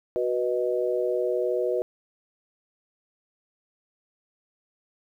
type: chord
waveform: sine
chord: B major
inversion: second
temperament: equal with one note detuned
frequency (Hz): 370 / 489.1 / 622.3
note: F#4 / B4 / D#5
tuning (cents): 0 / -17 / 0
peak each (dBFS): -27 / -26 / -29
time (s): 0.16-1.82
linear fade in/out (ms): 0
effects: 10-bit